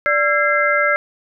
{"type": "tone cluster", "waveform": "sine", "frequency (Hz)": [586, 1351, 1630, 2079], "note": ["D5", "E6", "G#6", "C7"], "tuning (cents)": [-4, 42, -33, -12], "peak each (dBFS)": -19, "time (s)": [0.06, 0.96], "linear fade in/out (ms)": 0, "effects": []}